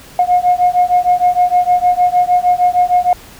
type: beating tone pair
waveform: sine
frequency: 715 / 721.5 Hz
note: F5 / F#5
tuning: +41 / -44 cents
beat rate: 6.5 Hz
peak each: -11 dBFS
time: 0.19-3.13 s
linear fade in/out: 2 ms
effects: tanh soft clip ceiling -3 dBFS + pink hiss -38 dBFS RMS until 3.39 s